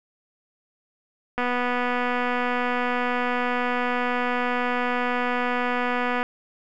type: click train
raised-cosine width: 0.5 ms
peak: -11 dBFS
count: 1194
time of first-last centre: 1.38-6.23 s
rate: 246 Hz
effects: none